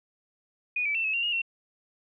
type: tone with pitch steps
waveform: sine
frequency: 2467 / 2307 / 2682 / 2581 / 2762 / 2860 / 2721 Hz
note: D#7 / D7 / E7 / E7 / F7 / F7 / F7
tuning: -15 / -31 / +29 / -37 / -20 / +41 / -46 cents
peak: -25 dBFS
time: 0.76-1.418 s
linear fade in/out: 5 ms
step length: 94 ms
effects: none